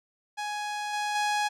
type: tone with level steps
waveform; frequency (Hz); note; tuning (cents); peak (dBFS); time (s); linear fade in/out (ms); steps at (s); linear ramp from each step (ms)
sawtooth; 834; G#5; +7; -27 / -24 / -21; 0.37-1.49; 20; 0.93 / 1.15; 5
effects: low-pass 8000 Hz 12 dB/octave